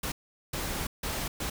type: noise bursts at uneven times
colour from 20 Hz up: pink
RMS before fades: -33 dBFS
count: 4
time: 0.03-0.12 / 0.53-0.87 / 1.03-1.28 / 1.4-1.5 s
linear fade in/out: 5 ms
effects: none